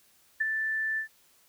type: tone with ADSR envelope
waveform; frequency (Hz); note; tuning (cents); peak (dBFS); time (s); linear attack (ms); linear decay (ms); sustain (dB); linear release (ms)
sine; 1763; A6; +3; -22; 0.4-1.08; 11; 20; -5; 100
effects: white hiss -63 dBFS RMS until 1.48 s